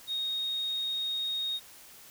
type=tone; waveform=triangle; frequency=3729 Hz; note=A#7; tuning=in tune; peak=-26 dBFS; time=0.07-1.6 s; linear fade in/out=50 ms; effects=tanh soft clip ceiling -28 dBFS + white hiss -52 dBFS RMS until 2.1 s